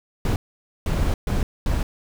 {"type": "noise bursts at uneven times", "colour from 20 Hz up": "brown", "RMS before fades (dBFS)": -21, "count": 4, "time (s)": [[0.25, 0.36], [0.86, 1.14], [1.27, 1.43], [1.66, 1.83]], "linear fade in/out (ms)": 2, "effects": []}